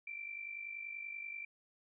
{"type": "tone with amplitude modulation", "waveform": "sine", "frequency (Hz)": 2349, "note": "D7", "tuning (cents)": 0, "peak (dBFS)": -39, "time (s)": [0.07, 1.45], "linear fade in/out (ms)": 5, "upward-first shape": "sine", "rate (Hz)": 50.4, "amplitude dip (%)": 65, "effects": []}